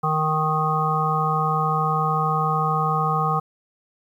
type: harmonic tone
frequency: 155.56 Hz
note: D#3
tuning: in tune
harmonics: 1 / 3 / 5 / 7 / 8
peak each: -24 / -30 / -25 / -25 / -24 dBFS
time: 0.03-3.4 s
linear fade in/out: 10 ms
effects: 9-bit